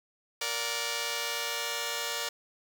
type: chord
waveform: 5% pulse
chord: Bb augmented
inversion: none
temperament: just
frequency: 466.2 / 582.7 / 728.4 Hz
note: Bb4 / D5 / F#5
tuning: 0 / -14 / -27 cents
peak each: -23 / -23 / -28 dBFS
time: 0.41-2.29 s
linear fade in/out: 5 ms
effects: 9-bit